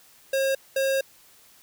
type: tone bursts at uneven times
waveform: square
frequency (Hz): 539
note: C#5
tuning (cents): -49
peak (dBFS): -22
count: 2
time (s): 0.33-0.55 / 0.76-1.01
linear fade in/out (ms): 5
effects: white hiss -55 dBFS RMS until 1.62 s